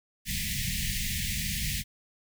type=band-stop noise; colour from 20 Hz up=pink; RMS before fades=-31 dBFS; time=0.25-1.84 s; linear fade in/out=50 ms; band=220 to 1800 Hz; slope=96 dB/octave; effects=none